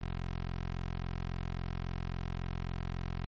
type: tone with notch filter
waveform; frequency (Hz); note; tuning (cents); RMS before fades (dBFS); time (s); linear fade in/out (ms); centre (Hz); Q
15% pulse; 43.65; F1; 0; -37; 0.01-3.26; 10; 480; 1.8
effects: low-pass 4000 Hz 12 dB/octave + MP3 32 kbps